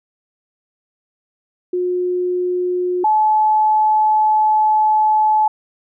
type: tone pair in turn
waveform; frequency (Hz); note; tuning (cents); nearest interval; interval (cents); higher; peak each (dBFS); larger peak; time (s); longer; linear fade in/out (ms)
sine; 360 / 860.2; F#4 / A5; -47 / -39; octave + minor third; 1508; second; -16 / -11; second; 1.73-3.04 / 3.04-5.48; second; 5
effects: none